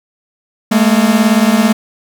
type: beating tone pair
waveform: 45% pulse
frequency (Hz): 209.7 / 227.7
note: G#3 / A#3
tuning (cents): +17 / -40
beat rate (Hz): 18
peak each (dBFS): -11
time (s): 0.71-1.73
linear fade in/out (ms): 10
effects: none